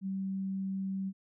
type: tone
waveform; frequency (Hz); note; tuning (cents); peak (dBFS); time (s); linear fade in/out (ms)
sine; 192.5; G3; -31; -32; 0.01-1.13; 50
effects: none